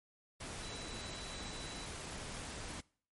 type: tone in noise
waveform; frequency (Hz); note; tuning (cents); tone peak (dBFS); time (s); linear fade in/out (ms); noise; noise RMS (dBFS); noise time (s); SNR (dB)
sine; 3951; B7; 0; -50; 0.62-1.86; 10; pink; -45; 0.4-2.81; -8
effects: noise-tail reverb RT60 0.5 s tail -23 dB re dry + MP3 48 kbps